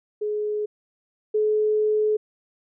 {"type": "tone pair in turn", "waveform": "sine", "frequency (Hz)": [421.3, 427.2], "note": ["G#4", "G#4"], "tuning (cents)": [25, 49], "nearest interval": "unison", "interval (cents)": 24, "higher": "second", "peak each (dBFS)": [-23, -18], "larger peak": "second", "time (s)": [[0.21, 0.66], [1.34, 2.17]], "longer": "second", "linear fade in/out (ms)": 10, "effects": []}